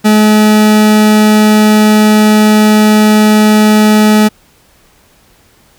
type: tone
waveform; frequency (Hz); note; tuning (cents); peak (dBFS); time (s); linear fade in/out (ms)
40% pulse; 213.3; G#3; +46; -3; 0.04-4.29; 20
effects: pink hiss -47 dBFS RMS until 5.78 s